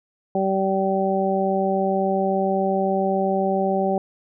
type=harmonic tone; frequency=192.7 Hz; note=G3; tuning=29 cents flat; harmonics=1 / 2 / 3 / 4; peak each=-24 / -24 / -24 / -24 dBFS; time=0.35-3.98 s; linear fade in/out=2 ms; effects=none